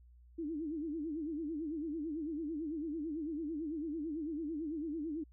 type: tone with vibrato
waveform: sine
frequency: 311.1 Hz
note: D#4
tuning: in tune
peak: -36 dBFS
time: 0.38-5.24 s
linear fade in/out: 10 ms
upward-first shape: sine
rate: 9 Hz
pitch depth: 140 cents each way
effects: added 60 Hz sine -57 dBFS peak until 5.32 s

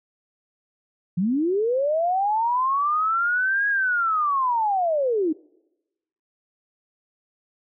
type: linear two-way sweep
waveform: sine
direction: up then down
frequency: 164.81 to 1661.2 to 294.6 Hz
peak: -19 dBFS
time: 1.17-5.33 s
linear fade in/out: 10 ms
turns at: 3.68 s
effects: noise-tail reverb RT60 1.0 s tail -26 dB re dry

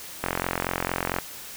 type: click train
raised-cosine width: 0.5 ms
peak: -9 dBFS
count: 43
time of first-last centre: 0.24-1.186 s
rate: 44.4 Hz
effects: white hiss -40 dBFS RMS until 1.56 s

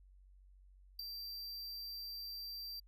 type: tone with ADSR envelope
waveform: square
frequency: 4699 Hz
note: D8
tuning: in tune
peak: -36 dBFS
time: 0.99-2.8 s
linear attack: 6 ms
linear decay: 3 ms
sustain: -8 dB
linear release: 6 ms
effects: added 47 Hz sine -59 dBFS peak until 2.87 s

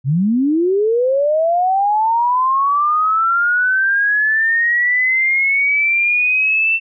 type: linear sweep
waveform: sine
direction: up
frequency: 123.47 to 2688 Hz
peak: -12 dBFS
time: 0.04-6.8 s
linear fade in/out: 50 ms
effects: none

